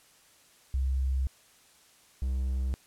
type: tone pair in turn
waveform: sine / triangle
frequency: 66 / 64.98 Hz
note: C2 / C2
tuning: +16 / -11 cents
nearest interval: unison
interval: 27 cents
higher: first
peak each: -25 dBFS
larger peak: neither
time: 0.74-1.27 / 2.22-2.74 s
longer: first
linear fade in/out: 0 ms
effects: white hiss -60 dBFS RMS until 2.86 s + low-pass 11000 Hz 12 dB/octave